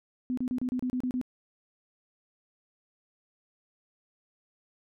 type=tone bursts; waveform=sine; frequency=251.8 Hz; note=B3; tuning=34 cents sharp; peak=-27 dBFS; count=9; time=0.3-1.214 s; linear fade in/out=0 ms; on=74 ms; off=31 ms; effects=none